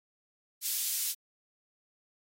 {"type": "high-pass noise", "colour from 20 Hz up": "white", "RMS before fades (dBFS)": -32, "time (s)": [0.61, 1.15], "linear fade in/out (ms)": 50, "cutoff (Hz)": 3900, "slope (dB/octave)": 12, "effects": ["AAC 48 kbps"]}